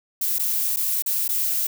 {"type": "noise with dropouts", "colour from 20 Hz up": "violet", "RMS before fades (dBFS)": -23, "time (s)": [0.21, 1.67], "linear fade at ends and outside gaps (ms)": 5, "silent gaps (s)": [[0.385, 0.394], [0.762, 0.769], [1.023, 1.061], [1.279, 1.289]], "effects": []}